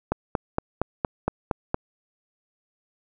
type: click train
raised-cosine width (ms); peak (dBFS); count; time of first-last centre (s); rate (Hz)
1; -8; 8; 0.12-1.744; 4.31
effects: none